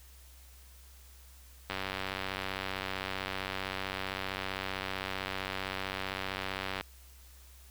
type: click train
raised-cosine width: 0.3 ms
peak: -18 dBFS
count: 489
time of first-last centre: 1.7-6.81 s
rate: 95.5 Hz
effects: added 64 Hz sine -53 dBFS peak until 7.7 s + white hiss -59 dBFS RMS until 7.7 s